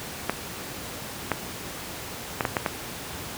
clicks, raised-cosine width 0.5 ms, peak -7 dBFS, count 6, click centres 0.296 / 1.317 / 2.408 / 2.452 / 2.568 / 2.662 s, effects pink hiss -36 dBFS RMS until 3.37 s + high-pass 80 Hz 12 dB/octave

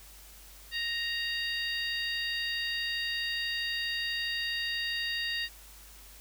harmonic tone, 932.3 Hz, A#5, in tune, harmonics 2 / 3 / 4 / 5, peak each -34 / -36 / -37 / -38 dBFS, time 0.71-5.49 s, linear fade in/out 50 ms, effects added 50 Hz sine -53 dBFS peak until 6.2 s + white hiss -53 dBFS RMS until 6.2 s

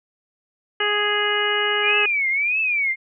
harmonic tone, 415.3 Hz, G#4, in tune, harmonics 1 / 2 / 3 / 4 / 5 / 6 / 7, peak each -25 / -30 / -27 / -24 / -26 / -33 / -24 dBFS, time 0.8-2.06 s, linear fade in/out 5 ms
sine tone with vibrato, 2349 Hz, D7, in tune, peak -18 dBFS, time 1.82-2.96 s, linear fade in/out 50 ms, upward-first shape triangle, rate 1.6 Hz, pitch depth 210 cents each way
effects none

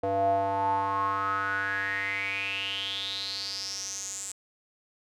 square tone with band-pass filter sweep, 98 Hz, G2, in tune, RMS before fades -30 dBFS, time 0.03-4.32 s, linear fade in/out 5 ms, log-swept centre 590 to 7800 Hz, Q 8.2, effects none

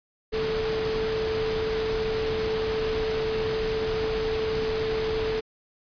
sine tone in noise, 440 Hz, A4, in tune, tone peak -25 dBFS, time 0.32-5.41 s, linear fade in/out 20 ms, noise pink, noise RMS -32 dBFS, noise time 0.32-5.41 s, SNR +4 dB, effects resampled to 11025 Hz

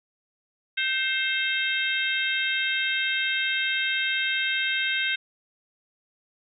harmonic tone with a mistuned harmonic, 530 Hz, C5, 22 cents sharp, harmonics 3 / 4 / 5 / 6 / 7, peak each -28 / -29 / -30 / -31 / -31 dBFS, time 0.77-5.16 s, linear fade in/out 10 ms, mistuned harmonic 3, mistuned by -38 cents, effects none

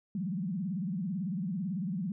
sine tone with vibrato, 185 Hz, F#3, in tune, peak -31 dBFS, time 0.15-2.12 s, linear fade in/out 2 ms, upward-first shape sine, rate 18 Hz, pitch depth 230 cents each way, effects none

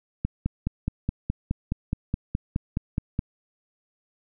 click train, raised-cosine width 5 ms, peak -12 dBFS, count 15, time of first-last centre 0.25-3.191 s, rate 4.76 Hz, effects none

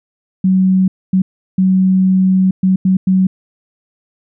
sine tone bursts at uneven times, 187.8 Hz, F#3, 26 cents sharp, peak -8 dBFS, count 6, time 0.44-0.88 / 1.13-1.22 / 1.58-2.51 / 2.63-2.76 / 2.85-2.97 / 3.07-3.27 s, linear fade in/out 5 ms, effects none

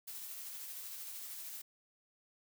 blue noise with tremolo, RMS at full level -45 dBFS, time 0.07-1.62 s, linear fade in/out 10 ms, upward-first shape sine, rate 13 Hz, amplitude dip 25%, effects none

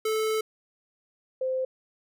square / sine tone pair in turn, 436.4 / 519 Hz, A4 / C5, -14 / -14 cents, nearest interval minor third, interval 300 cents, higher second, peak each -25 dBFS, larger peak neither, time 0.05-0.41 / 1.41-1.65 s, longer first, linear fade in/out 5 ms, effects none

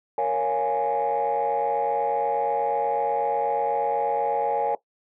sine chord, Bb minor seventh, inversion none, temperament equal, 466.2 / 554.4 / 698.5 / 830.6 Hz, Bb4 / Db5 / F5 / Ab5, 0 / 0 / 0 / 0 cents, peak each -26 / -26 / -29 / -23 dBFS, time 0.18-4.75 s, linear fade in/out 2 ms, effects noise-tail reverb RT60 0.1 s tail -17 dB re dry + tanh soft clip ceiling -16 dBFS

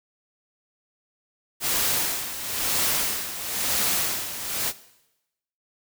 white noise with tremolo, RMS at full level -23 dBFS, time 1.6-4.73 s, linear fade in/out 50 ms, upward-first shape sine, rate 1 Hz, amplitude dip 70%, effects noise-tail reverb RT60 0.9 s tail -17 dB re dry

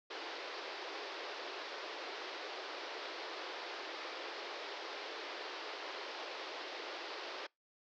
pink band-pass noise, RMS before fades -45 dBFS, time 0.1-7.47 s, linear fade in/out 10 ms, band 340 to 5100 Hz, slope 48 dB/octave, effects noise-tail reverb RT60 0.2 s tail -26 dB re dry

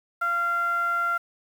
15% pulse tone with low-pass filter, 690 Hz, F5, 21 cents flat, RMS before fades -25 dBFS, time 0.21-1.18 s, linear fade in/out 10 ms, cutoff 1400 Hz, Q 6.1, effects 8-bit

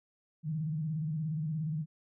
sine tone with vibrato, 155.56 Hz, D#3, in tune, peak -31 dBFS, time 0.43-1.86 s, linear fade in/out 50 ms, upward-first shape square, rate 17 Hz, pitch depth 78 cents each way, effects none

